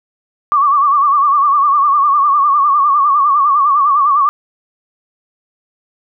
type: tone with vibrato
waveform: sine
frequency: 1146 Hz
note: D6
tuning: 43 cents flat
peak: -8 dBFS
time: 0.52-4.29 s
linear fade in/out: 0 ms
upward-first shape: sine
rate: 9.9 Hz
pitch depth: 90 cents each way
effects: none